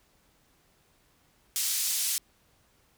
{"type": "band-pass noise", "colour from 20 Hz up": "pink", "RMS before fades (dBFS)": -29, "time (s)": [1.56, 2.18], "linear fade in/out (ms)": 0, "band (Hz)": [5300, 15000], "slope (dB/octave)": 12, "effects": ["pink hiss -66 dBFS RMS until 2.97 s"]}